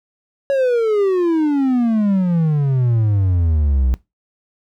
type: exponential sweep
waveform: triangle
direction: down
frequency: 560 to 60.9 Hz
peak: -11 dBFS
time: 0.5-3.94 s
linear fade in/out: 0 ms
effects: noise-tail reverb RT60 0.2 s tail -20 dB re dry